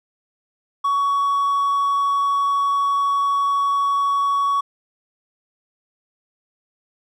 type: tone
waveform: triangle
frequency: 1122 Hz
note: C#6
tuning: 21 cents sharp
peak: -14 dBFS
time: 0.84-4.61 s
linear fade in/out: 10 ms
effects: tanh soft clip ceiling -10 dBFS